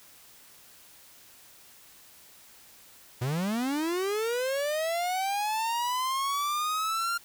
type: linear sweep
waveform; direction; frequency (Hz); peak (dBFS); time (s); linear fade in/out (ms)
45% pulse; up; 116.54 to 1400; -27; 3.21-7.18; 10
effects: white hiss -54 dBFS RMS until 7.24 s